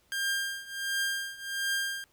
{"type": "tone with tremolo", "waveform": "sawtooth", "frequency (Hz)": 1600, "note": "G6", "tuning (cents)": 35, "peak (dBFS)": -23, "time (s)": [0.12, 2.04], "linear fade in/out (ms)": 0, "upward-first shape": "triangle", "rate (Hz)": 1.4, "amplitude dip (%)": 90, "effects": ["pink hiss -67 dBFS RMS until 2.12 s"]}